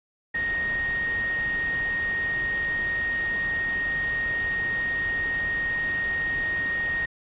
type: tone in noise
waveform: sine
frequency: 1864.7 Hz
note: A#6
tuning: in tune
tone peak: -24 dBFS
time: 0.34-7.06 s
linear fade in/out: 10 ms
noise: pink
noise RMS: -37 dBFS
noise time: 0.34-7.06 s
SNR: +10 dB
effects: resampled to 8000 Hz